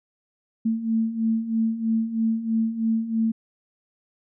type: beating tone pair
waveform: sine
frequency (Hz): 222.3 / 225.4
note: A3 / A3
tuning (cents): +18 / +42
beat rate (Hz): 3.1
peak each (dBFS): -27 / -22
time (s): 0.65-3.32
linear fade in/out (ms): 10
effects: none